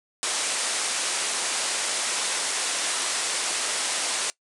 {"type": "low-pass noise", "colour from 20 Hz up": "white", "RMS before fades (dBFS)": -27, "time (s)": [0.23, 4.3], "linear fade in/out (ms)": 0, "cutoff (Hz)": 10000, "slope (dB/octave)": 96, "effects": ["noise-tail reverb RT60 0.1 s tail -21 dB re dry", "high-pass 400 Hz 12 dB/octave"]}